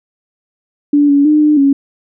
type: tone with pitch steps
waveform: sine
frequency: 290.2 / 283.4 / 302.6 / 300.7 / 277.4 Hz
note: D4 / C#4 / D#4 / D4 / C#4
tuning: -21 / +38 / -48 / +41 / +1 cents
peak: -6 dBFS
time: 0.93-1.73 s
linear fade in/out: 5 ms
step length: 160 ms
effects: none